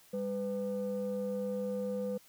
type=tone pair together; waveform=sine; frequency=200.1 / 501 Hz; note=G3 / B4; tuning=+36 / +25 cents; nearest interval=octave + major third; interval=1589 cents; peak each=-35 / -33 dBFS; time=0.13-2.18 s; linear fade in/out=10 ms; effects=tanh soft clip ceiling -28 dBFS + white hiss -61 dBFS RMS until 2.28 s